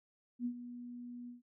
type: tone with ADSR envelope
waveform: sine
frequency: 242.9 Hz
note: B3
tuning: 29 cents flat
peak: -32 dBFS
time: 0.39-1.42 s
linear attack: 64 ms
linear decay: 78 ms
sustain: -12 dB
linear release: 140 ms
effects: noise-tail reverb RT60 0.1 s tail -26 dB re dry